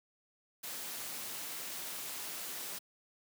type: noise with amplitude modulation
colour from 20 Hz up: white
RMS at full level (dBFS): -40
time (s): 0.63-2.79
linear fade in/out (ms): 10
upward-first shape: sine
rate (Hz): 241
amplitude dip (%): 45
effects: high-pass 150 Hz 12 dB/octave